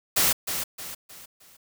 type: noise with echo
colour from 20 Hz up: white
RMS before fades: -21 dBFS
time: 0.16-0.33 s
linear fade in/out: 10 ms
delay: 310 ms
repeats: 4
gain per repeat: -8 dB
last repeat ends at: 1.57 s
effects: none